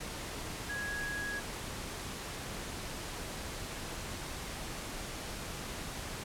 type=tone in noise; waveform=sine; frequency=1661.2 Hz; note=G#6; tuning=in tune; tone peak=-36 dBFS; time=0.69-1.4 s; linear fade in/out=10 ms; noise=pink; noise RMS=-41 dBFS; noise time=0-6.24 s; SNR=+2 dB; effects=low-pass 11000 Hz 12 dB/octave